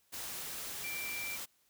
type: tone in noise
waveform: sine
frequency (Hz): 2349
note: D7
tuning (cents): 0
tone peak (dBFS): -39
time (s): 0.83-1.37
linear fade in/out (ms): 20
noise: white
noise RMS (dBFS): -42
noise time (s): 0.12-1.46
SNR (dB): 0
effects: white hiss -72 dBFS RMS until 1.69 s